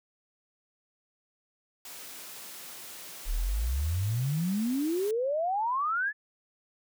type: high-pass noise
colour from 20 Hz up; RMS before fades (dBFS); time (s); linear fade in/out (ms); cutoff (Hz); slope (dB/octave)
white; -44; 1.85-5.11; 2; 150; 12
type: exponential sweep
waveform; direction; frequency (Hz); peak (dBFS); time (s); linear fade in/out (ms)
sine; up; 33.93 to 1760; -26; 3.25-6.13; 50
effects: none